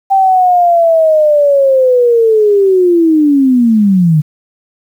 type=linear sweep; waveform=sine; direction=down; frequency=784 to 146.83 Hz; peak=-5 dBFS; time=0.1-4.22 s; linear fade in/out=20 ms; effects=7-bit